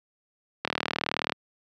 click train, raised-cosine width 0.3 ms, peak -9 dBFS, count 27, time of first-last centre 0.65-1.322 s, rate 38.7 Hz, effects high-pass 150 Hz 12 dB/octave

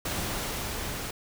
pink noise with level ramp, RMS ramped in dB -31 to -35 dBFS, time 0.05-1.11 s, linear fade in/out 5 ms, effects none

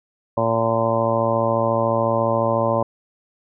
harmonic tone, 114.1 Hz, A#2, 37 cents flat, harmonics 1 / 2 / 3 / 4 / 5 / 6 / 7 / 8 / 9, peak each -26 / -27 / -29 / -29 / -20 / -28 / -30 / -27 / -25 dBFS, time 0.37-2.83 s, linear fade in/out 5 ms, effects none

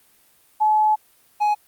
sine / triangle tone pair in turn, 857 / 837.4 Hz, A5 / G#5, -46 / +14 cents, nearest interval unison, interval 40 cents, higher first, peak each -14 dBFS, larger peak neither, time 0.6-0.96 / 1.4-1.55 s, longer first, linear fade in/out 20 ms, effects white hiss -57 dBFS RMS until 1.67 s + Opus 32 kbps

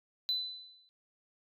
sine tone with exponential decay, 4006 Hz, B7, 24 cents sharp, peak -26 dBFS, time 0.29-0.89 s, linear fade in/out 0 ms, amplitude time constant 130 ms, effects tanh soft clip ceiling -25 dBFS

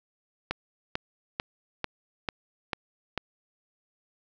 click train, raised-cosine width 0.3 ms, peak -12 dBFS, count 7, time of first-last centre 0.51-3.177 s, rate 2.25 Hz, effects 8-bit

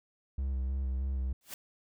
triangle tone with vibrato, 66 Hz, C2, 16 cents sharp, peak -28 dBFS, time 0.38-1.33 s, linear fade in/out 5 ms, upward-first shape square, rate 3.2 Hz, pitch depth 30 cents each way
white noise with exponential growth, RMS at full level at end -38 dBFS, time 1.41-1.54 s, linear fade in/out 1 ms, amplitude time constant 28 ms
effects none

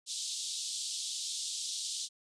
pink band-pass noise, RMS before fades -38 dBFS, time 0.06-2.09 s, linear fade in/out 50 ms, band 3400 to 9000 Hz, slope 48 dB/octave, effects none

